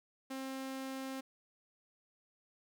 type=tone; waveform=sawtooth; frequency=265.8 Hz; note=C4; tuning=27 cents sharp; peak=-36 dBFS; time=0.3-1.21 s; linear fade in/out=10 ms; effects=none